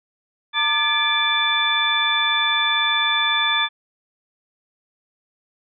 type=tone cluster; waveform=sine; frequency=911 / 1193 / 1721 / 2349 / 3504 Hz; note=A#5 / D6 / A6 / D7 / A7; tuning=-40 / +27 / -39 / 0 / -8 cents; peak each=-27 / -25 / -23 / -25 / -20 dBFS; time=0.53-3.69 s; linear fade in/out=50 ms; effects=none